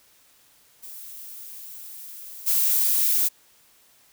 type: noise with level steps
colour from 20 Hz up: violet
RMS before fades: -40 / -21 dBFS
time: 0.82-3.29 s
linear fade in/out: 20 ms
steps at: 2.46 s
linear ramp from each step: 20 ms
effects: white hiss -58 dBFS RMS until 4.12 s